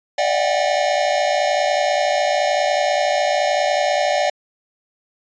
square tone cluster, 588 / 642 / 727 / 757 / 798 Hz, D5 / E5 / F#5 / F#5 / G5, +2 / -46 / -31 / +39 / +31 cents, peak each -20 / -26 / -22 / -29 / -26 dBFS, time 0.18-4.3 s, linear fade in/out 5 ms, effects resampled to 16000 Hz

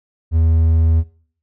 triangle tone, 81.2 Hz, E2, 26 cents flat, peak -9 dBFS, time 0.31-1.04 s, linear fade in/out 50 ms, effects noise-tail reverb RT60 0.5 s tail -19 dB re dry

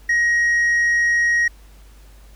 triangle tone with tanh clipping, 1887 Hz, A#6, 21 cents sharp, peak -15 dBFS, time 0.09-1.48 s, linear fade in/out 5 ms, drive 7 dB, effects added 50 Hz sine -42 dBFS peak until 2.35 s + pink hiss -53 dBFS RMS until 2.35 s

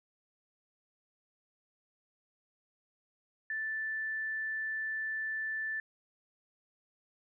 sine tone, 1760 Hz, A6, in tune, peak -33 dBFS, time 3.5-5.8 s, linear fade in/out 2 ms, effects none

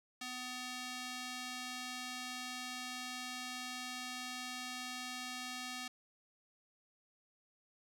square tone with band-pass filter, 251.2 Hz, B3, 30 cents sharp, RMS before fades -44 dBFS, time 0.21-5.88 s, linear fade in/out 5 ms, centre 4300 Hz, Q 0.67, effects none

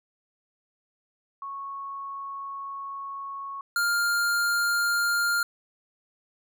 sine / square tone pair in turn, 1104 / 1402.9 Hz, C#6 / F6, -7 / +7 cents, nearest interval major third, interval 414 cents, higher second, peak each -33 / -23 dBFS, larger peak second, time 1.42-3.61 / 3.76-5.43 s, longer first, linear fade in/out 2 ms, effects none

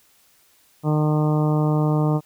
harmonic tone, 152.1 Hz, D#3, 39 cents flat, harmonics 1 / 2 / 3 / 4 / 5 / 6 / 7 / 8, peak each -18 / -24 / -28 / -30 / -32 / -34 / -35 / -36 dBFS, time 0.83-2.21 s, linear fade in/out 50 ms, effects white hiss -58 dBFS RMS until 2.25 s

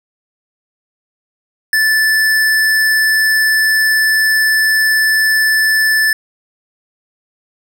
sine tone with hard clipping, 1751 Hz, A6, 9 cents flat, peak -11 dBFS, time 1.73-6.13 s, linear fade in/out 2 ms, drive 17 dB, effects none

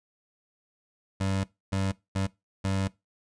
25% pulse tone bursts at uneven times, 96.6 Hz, G2, 25 cents flat, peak -22 dBFS, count 4, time 1.2-1.44 / 1.72-1.92 / 2.15-2.27 / 2.64-2.88 s, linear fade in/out 10 ms, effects noise-tail reverb RT60 0.2 s tail -20 dB re dry + resampled to 22050 Hz

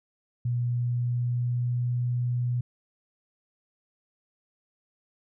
sine tone with pitch glide, 121.2 to 122.47 Hz, B2 to B2, -32 to -14 cents, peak -24 dBFS, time 0.45-2.61 s, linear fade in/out 5 ms, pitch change +18 cents, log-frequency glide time 0.67-2.03 s, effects none

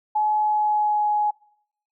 sine tone with pitch glide, 850 to 838.8 Hz, G#5 to G#5, +40 to +17 cents, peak -18 dBFS, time 0.15-1.31 s, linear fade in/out 10 ms, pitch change -23 cents, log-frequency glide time 0.39-1.07 s, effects noise-tail reverb RT60 0.7 s tail -25 dB re dry

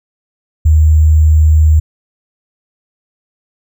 sine tone with sample-and-hold, 77.78 Hz, D#2, in tune, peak -4 dBFS, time 0.65-1.8 s, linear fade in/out 10 ms, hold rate 7350 Hz, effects none

